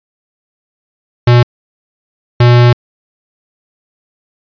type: tone bursts at uneven times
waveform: square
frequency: 121.1 Hz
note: B2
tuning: 34 cents flat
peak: -4 dBFS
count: 2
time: 1.27-1.43 / 2.4-2.73 s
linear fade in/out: 5 ms
effects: resampled to 11025 Hz